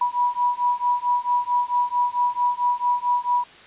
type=beating tone pair; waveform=sine; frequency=974 / 978.5 Hz; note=B5 / B5; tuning=-24 / -16 cents; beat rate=4.5 Hz; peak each=-22 dBFS; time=0.01-3.44 s; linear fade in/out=5 ms; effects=white hiss -46 dBFS RMS until 3.66 s + resampled to 8000 Hz